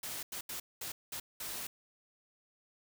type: noise bursts at uneven times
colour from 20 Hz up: white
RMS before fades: -41 dBFS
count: 6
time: 0.03-0.23 / 0.32-0.41 / 0.49-0.6 / 0.81-0.92 / 1.12-1.2 / 1.4-1.67 s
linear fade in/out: 5 ms
effects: none